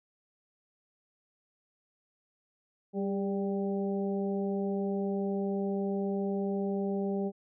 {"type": "harmonic tone with a mistuned harmonic", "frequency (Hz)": 196, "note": "G3", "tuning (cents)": 0, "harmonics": [1, 2, 3, 4], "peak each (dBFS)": [-31, -33, -40, -43], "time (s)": [2.93, 7.32], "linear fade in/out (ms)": 50, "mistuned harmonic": 2, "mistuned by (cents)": 31, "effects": []}